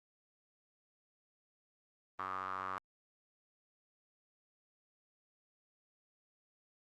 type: tone with band-pass filter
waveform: sawtooth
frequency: 94.3 Hz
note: F#2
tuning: 33 cents sharp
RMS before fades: -41 dBFS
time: 2.19-2.78 s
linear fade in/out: 0 ms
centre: 1200 Hz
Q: 7
effects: Opus 24 kbps